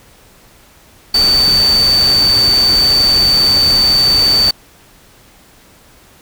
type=tone in noise; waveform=sine; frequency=4566 Hz; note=D8; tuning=50 cents flat; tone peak=-8 dBFS; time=1.14-4.51 s; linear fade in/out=5 ms; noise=pink; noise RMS=-21 dBFS; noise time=1.14-4.51 s; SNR=+10 dB; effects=pink hiss -45 dBFS RMS until 6.21 s